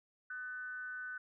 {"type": "tone with amplitude modulation", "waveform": "sine", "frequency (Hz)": 1500, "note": "F#6", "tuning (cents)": 23, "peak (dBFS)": -38, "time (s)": [0.3, 1.18], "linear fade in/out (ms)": 5, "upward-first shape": "sine", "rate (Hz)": 255, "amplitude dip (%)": 55, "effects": []}